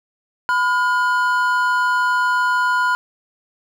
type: tone pair together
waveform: triangle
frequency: 1000 / 1427.1 Hz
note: B5 / F6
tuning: +21 / +37 cents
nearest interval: tritone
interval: 616 cents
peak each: -16 / -16 dBFS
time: 0.49-2.95 s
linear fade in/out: 0 ms
effects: none